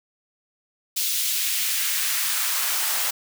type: noise with high-pass filter sweep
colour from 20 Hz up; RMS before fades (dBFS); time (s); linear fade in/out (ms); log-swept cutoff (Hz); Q
white; -24; 0.96-3.11; 10; 3600 to 780; 1.1
effects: none